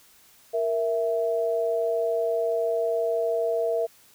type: tone pair together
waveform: sine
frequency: 466.2 / 659.9 Hz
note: A#4 / E5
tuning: 0 / +2 cents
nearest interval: tritone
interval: 602 cents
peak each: -25 dBFS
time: 0.53-3.87 s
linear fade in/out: 20 ms
effects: white hiss -56 dBFS RMS until 4.14 s